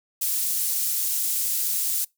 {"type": "high-pass noise", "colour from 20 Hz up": "pink", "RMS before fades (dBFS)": -25, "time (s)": [0.21, 2.05], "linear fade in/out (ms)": 10, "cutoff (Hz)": 9500, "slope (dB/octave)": 12, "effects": ["noise-tail reverb RT60 0.2 s tail -25 dB re dry"]}